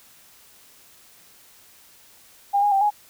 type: tone with pitch steps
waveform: sine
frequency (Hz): 804 / 823 / 783 / 833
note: G5 / G#5 / G5 / G#5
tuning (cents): +44 / -16 / -2 / +5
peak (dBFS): -16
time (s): 2.53-2.906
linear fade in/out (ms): 20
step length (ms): 94
effects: white hiss -52 dBFS RMS until 3.09 s